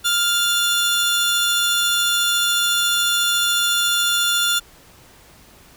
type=tone pair together; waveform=sawtooth; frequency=1400 / 3493 Hz; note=F6 / A7; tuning=+4 / -13 cents; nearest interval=octave + major third; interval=1583 cents; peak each=-16 dBFS; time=0.04-4.6 s; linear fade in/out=20 ms; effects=pink hiss -48 dBFS RMS until 5.76 s